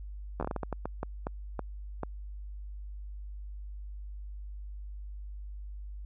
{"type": "slowing click train", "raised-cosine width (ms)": 1, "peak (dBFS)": -19, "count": 14, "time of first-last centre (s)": [0.4, 2.033], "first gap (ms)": 11, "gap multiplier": 1.36, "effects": ["added 50 Hz sine -39 dBFS peak until 6.05 s"]}